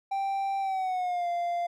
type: tone with pitch glide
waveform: triangle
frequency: 784 to 694.4 Hz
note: G5 to F5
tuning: 0 to -10 cents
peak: -25 dBFS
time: 0.11-1.67 s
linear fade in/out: 10 ms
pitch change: -210 cents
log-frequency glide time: 0.6-1.28 s
effects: none